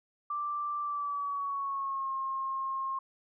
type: tone with pitch glide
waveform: sine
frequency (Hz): 1175 to 1071.3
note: D6 to C6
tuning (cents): +1 to +41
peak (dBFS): -31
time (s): 0.3-2.99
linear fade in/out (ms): 5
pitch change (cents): -160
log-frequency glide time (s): 0.81-2.13
effects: none